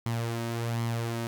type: tone with flanger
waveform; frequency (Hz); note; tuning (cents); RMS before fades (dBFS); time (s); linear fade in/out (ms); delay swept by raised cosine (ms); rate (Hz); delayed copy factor
sawtooth; 116.3; A#2; -4; -31; 0.06-1.27; 0; 0.94 to 3.24; 1.3; +0.5
effects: none